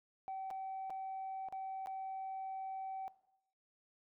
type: tone with dropouts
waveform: sine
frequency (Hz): 767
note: G5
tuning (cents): -38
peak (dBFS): -38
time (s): 0.28-3.08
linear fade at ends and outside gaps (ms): 0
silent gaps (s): 0.504-0.51 / 0.898-0.904 / 1.486-1.525 / 1.86-1.871
effects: noise-tail reverb RT60 0.8 s tail -19 dB re dry + tanh soft clip ceiling -37 dBFS